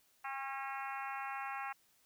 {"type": "harmonic tone with a mistuned harmonic", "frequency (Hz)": 271.8, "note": "C#4", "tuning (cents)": -34, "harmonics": [3, 4, 5, 6, 7, 8, 9, 10], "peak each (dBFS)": [-43, -45, -47, -49, -50, -51, -52, -53], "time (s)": [0.24, 1.73], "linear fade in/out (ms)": 10, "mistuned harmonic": 3, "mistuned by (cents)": -16, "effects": ["white hiss -71 dBFS RMS until 2.05 s"]}